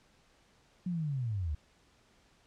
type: linear sweep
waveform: sine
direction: down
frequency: 184.6 to 69.3 Hz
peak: -31 dBFS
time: 0.86-1.55 s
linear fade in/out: 5 ms
effects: pink hiss -66 dBFS RMS until 2.46 s + low-pass 7000 Hz 12 dB/octave